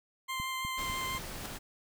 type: tone with vibrato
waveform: 20% pulse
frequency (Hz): 1046.5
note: C6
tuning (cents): 0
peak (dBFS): -29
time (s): 0.28-1.19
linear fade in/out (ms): 20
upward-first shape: triangle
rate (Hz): 6.1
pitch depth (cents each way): 11
type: click train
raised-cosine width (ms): 5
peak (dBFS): -29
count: 4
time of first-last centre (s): 0.4-1.15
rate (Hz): 4
type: noise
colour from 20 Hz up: pink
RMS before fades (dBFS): -42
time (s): 0.77-1.59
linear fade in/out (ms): 20
type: noise with exponential growth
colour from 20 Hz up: pink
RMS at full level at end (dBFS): -37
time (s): 1.37-1.46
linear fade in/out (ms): 2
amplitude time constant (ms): 19
effects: none